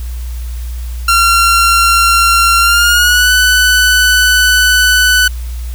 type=tone with pitch glide; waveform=sawtooth; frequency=1372 to 1496.2 Hz; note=F6 to F#6; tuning=-31 to +19 cents; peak=-3 dBFS; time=1.08-5.28 s; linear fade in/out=5 ms; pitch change=+150 cents; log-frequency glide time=2.6-3.31 s; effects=added 60 Hz sine -18 dBFS peak until 5.74 s + white hiss -37 dBFS RMS until 5.74 s